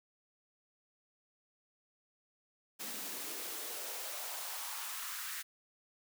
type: noise with high-pass filter sweep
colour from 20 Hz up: white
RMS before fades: -42 dBFS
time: 2.79-5.43 s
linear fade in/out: 20 ms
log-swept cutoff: 210 to 1600 Hz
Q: 2.2
effects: none